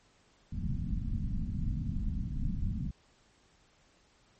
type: low-pass noise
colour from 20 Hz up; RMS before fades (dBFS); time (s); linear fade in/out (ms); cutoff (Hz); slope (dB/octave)
pink; -33; 0.52-2.91; 5; 240; 48
effects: pink hiss -66 dBFS RMS until 4.39 s + MP3 32 kbps